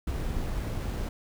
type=noise with sample-and-hold; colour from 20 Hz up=brown; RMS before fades=-31 dBFS; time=0.07-1.09 s; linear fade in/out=5 ms; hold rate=11025 Hz; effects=none